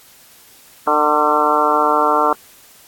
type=harmonic tone with a mistuned harmonic; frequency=150.4 Hz; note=D3; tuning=42 cents sharp; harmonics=2 / 3 / 4 / 5 / 6 / 7 / 8 / 9; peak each=-24 / -21 / -21 / -21 / -19 / -20 / -19 / -19 dBFS; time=0.87-2.33 s; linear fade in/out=2 ms; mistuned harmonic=8; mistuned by=-47 cents; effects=white hiss -46 dBFS RMS until 2.87 s + AAC 64 kbps